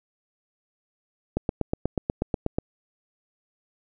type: click train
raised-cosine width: 2 ms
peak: -10 dBFS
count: 11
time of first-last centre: 1.37-2.585 s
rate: 8.23 Hz
effects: none